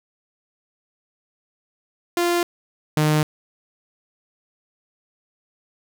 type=tone pair in turn; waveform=sawtooth; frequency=347.2 / 152.75 Hz; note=F4 / D#3; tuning=-10 / -32 cents; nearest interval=octave + major second; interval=1422 cents; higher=first; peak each=-14 / -12 dBFS; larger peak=second; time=2.17-2.43 / 2.97-3.23 s; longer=neither; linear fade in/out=2 ms; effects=none